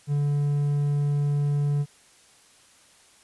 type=tone; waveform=triangle; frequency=144.6 Hz; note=D3; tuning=27 cents flat; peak=-19 dBFS; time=0.07-1.86 s; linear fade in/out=50 ms; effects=white hiss -56 dBFS RMS until 3.23 s + resampled to 24000 Hz